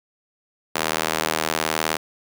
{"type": "tone with high-pass filter", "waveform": "sawtooth", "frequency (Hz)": 79.3, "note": "D#2", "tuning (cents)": 33, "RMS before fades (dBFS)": -24, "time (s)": [0.75, 1.97], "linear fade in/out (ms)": 5, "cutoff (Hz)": 540, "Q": 0.53, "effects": []}